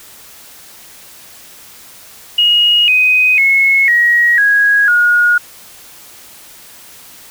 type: tone with pitch steps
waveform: sine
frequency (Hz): 2879 / 2506 / 2182 / 1899.4 / 1653.6 / 1439.5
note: F#7 / D#7 / C#7 / A#6 / G#6 / F#6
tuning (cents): -48 / +12 / -28 / +32 / -8 / -48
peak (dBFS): -7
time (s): 2.38-5.38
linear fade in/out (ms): 5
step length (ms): 500
effects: white hiss -38 dBFS RMS until 7.3 s